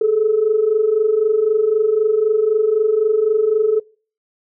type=tone pair together; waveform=sine; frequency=414.4 / 438.3 Hz; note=G#4 / A4; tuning=-4 / -7 cents; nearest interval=minor second; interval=97 cents; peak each=-18 / -13 dBFS; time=0.01-3.8 s; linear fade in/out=5 ms; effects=noise-tail reverb RT60 0.4 s tail -23 dB re dry + tanh soft clip ceiling -6 dBFS